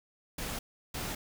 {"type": "noise bursts at uneven times", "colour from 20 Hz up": "pink", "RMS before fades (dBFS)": -37, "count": 2, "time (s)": [[0.38, 0.59], [0.94, 1.15]], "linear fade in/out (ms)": 5, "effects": []}